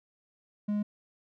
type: tone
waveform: triangle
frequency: 207.7 Hz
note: G#3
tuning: in tune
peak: -25 dBFS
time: 0.68-0.83 s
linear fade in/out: 10 ms
effects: none